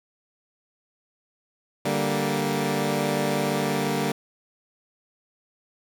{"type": "chord", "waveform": "15% pulse", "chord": "G minor", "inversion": "second", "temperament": "equal", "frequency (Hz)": [146.83, 196, 233.1], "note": ["D3", "G3", "Bb3"], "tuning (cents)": [0, 0, 0], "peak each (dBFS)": -21, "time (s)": [1.85, 4.12], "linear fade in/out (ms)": 5, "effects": []}